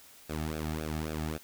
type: tone with flanger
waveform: sawtooth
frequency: 77.8 Hz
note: D#2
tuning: in tune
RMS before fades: -35 dBFS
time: 0.29-1.38 s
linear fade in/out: 10 ms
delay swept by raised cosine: 0.97 to 2.07 ms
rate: 3.7 Hz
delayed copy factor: -0.9
effects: white hiss -55 dBFS RMS until 1.43 s